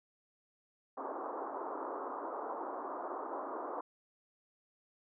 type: band-pass noise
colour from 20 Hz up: white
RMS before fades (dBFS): -41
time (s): 0.97-3.81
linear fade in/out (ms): 5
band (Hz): 280 to 1200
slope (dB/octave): 48
effects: none